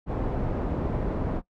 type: low-pass noise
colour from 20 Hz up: pink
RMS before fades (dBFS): -28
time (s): 0.06-1.42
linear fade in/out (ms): 50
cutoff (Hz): 680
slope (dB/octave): 12
effects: noise-tail reverb RT60 0.1 s tail -19 dB re dry